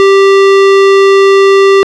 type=tone; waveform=square; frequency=392 Hz; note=G4; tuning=in tune; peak=-3 dBFS; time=0-1.83 s; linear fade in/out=0 ms; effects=low-pass 4000 Hz 12 dB/octave